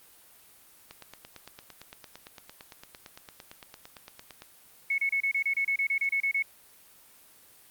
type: click train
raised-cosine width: 0.2 ms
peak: -26 dBFS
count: 32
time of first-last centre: 0.91-4.421 s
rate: 8.83 Hz
type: tone bursts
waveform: sine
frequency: 2201 Hz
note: C#7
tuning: 13 cents flat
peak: -24 dBFS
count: 14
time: 4.9-6.425 s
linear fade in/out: 5 ms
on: 82 ms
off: 29 ms
effects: white hiss -56 dBFS RMS until 7.7 s + Opus 32 kbps